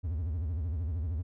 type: tone with vibrato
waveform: triangle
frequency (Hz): 81.1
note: E2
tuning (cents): -28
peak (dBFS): -28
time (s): 0.03-1.23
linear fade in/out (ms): 20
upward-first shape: sine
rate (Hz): 13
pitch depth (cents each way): 220
effects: none